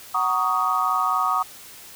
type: chord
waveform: sine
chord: D# minor seventh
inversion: first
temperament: just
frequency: 746.7 / 933.4 / 1120.1 / 1244.5 Hz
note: F#5 / A#5 / C#6 / D#6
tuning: +16 / +2 / +18 / 0 cents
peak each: -27 / -28 / -24 / -22 dBFS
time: 0.14-1.43 s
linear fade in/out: 10 ms
effects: white hiss -43 dBFS RMS until 1.95 s